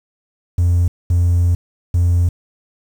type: tone bursts at uneven times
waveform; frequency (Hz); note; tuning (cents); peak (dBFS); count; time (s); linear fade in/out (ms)
triangle; 87.31; F2; 0; -8; 3; 0.58-0.88 / 1.1-1.55 / 1.94-2.29; 5
effects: tanh soft clip ceiling -6 dBFS + 7-bit